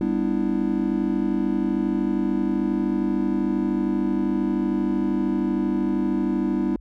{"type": "chord", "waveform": "triangle", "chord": "E minor seventh", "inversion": "first", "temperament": "just", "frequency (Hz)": [197.78, 247.2, 296.7, 329.6], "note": ["G3", "B3", "D4", "E4"], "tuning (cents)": [16, 2, 18, 0], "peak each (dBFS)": -24, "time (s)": [0.01, 6.76], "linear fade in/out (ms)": 2, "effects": ["added 50 Hz sine -41 dBFS peak until 6.8 s"]}